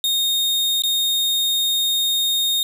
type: tone with dropouts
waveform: 40% pulse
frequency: 3700 Hz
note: A#7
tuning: 14 cents flat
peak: -16 dBFS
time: 0.04-2.63 s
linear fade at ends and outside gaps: 1 ms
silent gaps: 0.821-0.836 s
effects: none